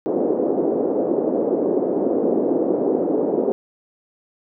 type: band-pass noise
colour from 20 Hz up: pink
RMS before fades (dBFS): -20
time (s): 0.06-3.52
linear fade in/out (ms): 0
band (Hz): 290 to 520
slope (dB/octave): 24
effects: none

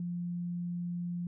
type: tone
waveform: sine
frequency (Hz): 174.61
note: F3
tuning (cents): 0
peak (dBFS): -33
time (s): 0-1.27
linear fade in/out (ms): 2
effects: none

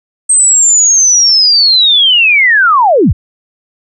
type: linear sweep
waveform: sine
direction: down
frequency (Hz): 8372 to 36.71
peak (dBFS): -4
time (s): 0.29-3.13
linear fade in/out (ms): 10
effects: none

